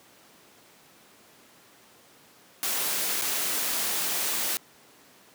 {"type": "noise with dropouts", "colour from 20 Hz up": "white", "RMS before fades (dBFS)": -28, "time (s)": [2.63, 4.57], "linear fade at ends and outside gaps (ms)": 0, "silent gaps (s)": [3.213, 3.22], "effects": ["pink hiss -55 dBFS RMS until 5.34 s", "high-pass 200 Hz 12 dB/octave"]}